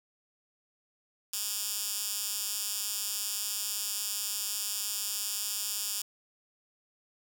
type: tone with high-pass filter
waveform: 10% pulse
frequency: 205.5 Hz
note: G#3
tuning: 18 cents flat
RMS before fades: -34 dBFS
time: 1.33-6.02 s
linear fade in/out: 5 ms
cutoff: 6100 Hz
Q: 0.9
effects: none